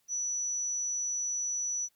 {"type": "tone", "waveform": "sine", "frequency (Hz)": 5920, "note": "F#8", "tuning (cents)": 0, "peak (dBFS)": -30, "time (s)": [0.08, 1.89], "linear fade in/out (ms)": 50, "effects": ["white hiss -73 dBFS RMS until 1.95 s"]}